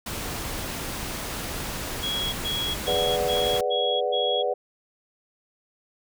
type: noise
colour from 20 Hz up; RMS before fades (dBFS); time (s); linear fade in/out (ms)
pink; -32; 0.06-3.61; 5
type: tone bursts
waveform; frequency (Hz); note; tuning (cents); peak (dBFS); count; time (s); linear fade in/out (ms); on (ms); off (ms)
sine; 3322; G#7; 0; -26; 6; 2.02-4.43; 20; 310; 110
type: chord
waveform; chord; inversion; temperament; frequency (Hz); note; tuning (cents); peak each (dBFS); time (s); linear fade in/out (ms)
sine; G# half-diminished seventh; none; equal; 415.3 / 493.9 / 587.3 / 740; G#4 / B4 / D5 / F#5; 0 / 0 / 0 / 0; -30 / -26 / -28 / -29; 2.87-4.54; 10
effects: none